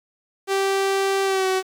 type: tone with pitch glide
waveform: sawtooth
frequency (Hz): 390 to 376.9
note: G4 to F#4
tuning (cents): -9 to +32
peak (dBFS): -15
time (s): 0.47-1.63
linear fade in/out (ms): 50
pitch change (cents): -59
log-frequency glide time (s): 1.24-1.47
effects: low-pass 10000 Hz 12 dB/octave + 8-bit